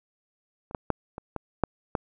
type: clicks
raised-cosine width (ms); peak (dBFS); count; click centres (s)
1; -29 / -15 / -9 / -22 / -17 / -7 / -11; 7; 0.711 / 0.748 / 0.903 / 1.181 / 1.363 / 1.637 / 1.952
effects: none